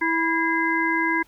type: harmonic tone with a mistuned harmonic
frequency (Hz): 327.3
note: E4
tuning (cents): -12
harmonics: 1 / 3 / 5 / 6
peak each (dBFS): -25 / -25 / -25 / -25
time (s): 0.01-1.23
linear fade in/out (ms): 10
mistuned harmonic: 6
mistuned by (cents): +82
effects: pink hiss -57 dBFS RMS until 1.27 s